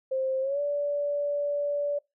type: tone with pitch glide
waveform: sine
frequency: 527 to 578 Hz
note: C5 to D5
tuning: +12 to -28 cents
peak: -25 dBFS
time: 0.11-1.99 s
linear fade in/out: 10 ms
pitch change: +160 cents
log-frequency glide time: 0.41-0.6 s
effects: noise-tail reverb RT60 0.2 s tail -23 dB re dry